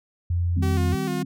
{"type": "tone", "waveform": "sine", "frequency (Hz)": 86.9, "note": "F2", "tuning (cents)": -8, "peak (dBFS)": -20, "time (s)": [0.3, 0.95], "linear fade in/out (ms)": 5}
{"type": "chord", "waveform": "sine", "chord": "C minor", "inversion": "first", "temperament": "equal", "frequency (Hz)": [155.56, 196, 261.6], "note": ["Eb3", "G3", "C4"], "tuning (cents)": [0, 0, 0], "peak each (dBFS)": -29, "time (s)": [0.56, 1.25], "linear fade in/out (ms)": 10}
{"type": "tone with vibrato", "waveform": "sawtooth", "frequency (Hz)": 370, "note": "F#4", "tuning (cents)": 0, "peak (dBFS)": -25, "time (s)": [0.62, 1.23], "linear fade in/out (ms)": 10, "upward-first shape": "square", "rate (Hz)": 3.3, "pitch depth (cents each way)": 57}
{"effects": []}